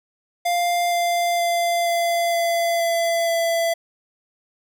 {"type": "tone with pitch steps", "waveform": "square", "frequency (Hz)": [698.5, 693.7, 688.9, 684.1, 679.4, 674.7, 670], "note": ["F5", "F5", "F5", "F5", "F5", "E5", "E5"], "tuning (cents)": [0, -12, -24, -36, -48, 40, 28], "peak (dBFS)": -19, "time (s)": [0.45, 3.74], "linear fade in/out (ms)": 10, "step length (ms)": 470, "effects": []}